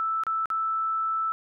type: tone with dropouts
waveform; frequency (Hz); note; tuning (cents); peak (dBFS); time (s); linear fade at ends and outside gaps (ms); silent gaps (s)
sine; 1318.5; E6; 0; -24; 0-1.32; 0; 0.236-0.267 / 0.457-0.502
effects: none